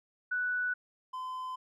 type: tone pair in turn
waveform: sine / triangle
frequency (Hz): 1482 / 1023.3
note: F#6 / C6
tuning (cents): +2 / -39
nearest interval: tritone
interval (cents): 641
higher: first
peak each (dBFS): -29 / -34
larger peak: first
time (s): 0.31-0.74 / 1.13-1.56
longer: neither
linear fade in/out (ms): 10
effects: none